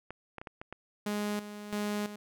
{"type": "clicks", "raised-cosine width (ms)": 0.5, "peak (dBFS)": -26, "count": 6, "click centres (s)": [0.106, 0.383, 0.415, 0.472, 0.615, 0.726]}
{"type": "tone with tremolo", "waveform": "sawtooth", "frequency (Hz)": 207.7, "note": "G#3", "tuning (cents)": 0, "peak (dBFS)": -27, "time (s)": [1.06, 2.16], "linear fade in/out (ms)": 5, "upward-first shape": "square", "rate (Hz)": 1.5, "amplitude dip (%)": 70}
{"effects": []}